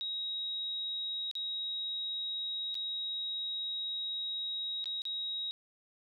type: tone with dropouts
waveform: sine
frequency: 3804 Hz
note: A#7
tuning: 34 cents sharp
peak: -34 dBFS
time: 0.01-5.51 s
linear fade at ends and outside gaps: 0 ms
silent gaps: 1.313-1.353 / 2.744-2.752 / 4.842-4.857 / 5.019-5.053 s
effects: none